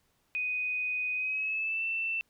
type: tone with pitch glide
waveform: sine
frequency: 2494 to 2673 Hz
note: D#7 to E7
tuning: +3 to +23 cents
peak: -29 dBFS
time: 0.35-2.21 s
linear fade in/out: 0 ms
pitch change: +120 cents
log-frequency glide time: 1.15-1.84 s
effects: pink hiss -72 dBFS RMS until 2.29 s